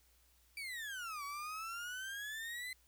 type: exponential two-way sweep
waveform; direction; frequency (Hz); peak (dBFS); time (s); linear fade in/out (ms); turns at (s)
35% pulse; down then up; 2349 to 1123 to 2048; -40; 0.57-2.73; 2; 1.24
effects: added 60 Hz sine -70 dBFS peak until 2.87 s + white hiss -71 dBFS RMS until 2.87 s